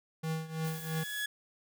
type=tone with tremolo; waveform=square; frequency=160 Hz; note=D#3; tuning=49 cents sharp; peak=-31 dBFS; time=0.23-1.04 s; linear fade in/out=10 ms; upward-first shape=triangle; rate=3 Hz; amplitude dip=85%
type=tone with exponential growth; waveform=30% pulse; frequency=1687 Hz; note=G#6; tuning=27 cents sharp; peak=-29 dBFS; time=0.29-1.26 s; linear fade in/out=5 ms; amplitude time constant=210 ms
type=noise; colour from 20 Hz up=blue; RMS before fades=-46 dBFS; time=0.64-1.26 s; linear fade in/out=20 ms
effects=none